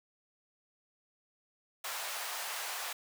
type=high-pass noise; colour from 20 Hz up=pink; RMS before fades=-39 dBFS; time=1.84-2.93 s; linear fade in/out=5 ms; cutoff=690 Hz; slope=24 dB/octave; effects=none